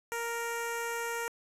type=tone with notch filter; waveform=10% pulse; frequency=466.2 Hz; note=A#4; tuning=in tune; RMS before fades=-35 dBFS; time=0.12-1.28 s; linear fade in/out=0 ms; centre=3500 Hz; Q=1.5; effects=resampled to 32000 Hz + 9-bit